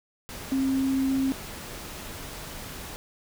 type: tone in noise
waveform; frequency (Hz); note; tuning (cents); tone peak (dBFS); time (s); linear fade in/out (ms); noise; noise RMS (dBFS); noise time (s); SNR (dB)
sine; 267.2; C4; +36; -22; 0.52-1.32; 0; pink; -39; 0.29-2.96; +14
effects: none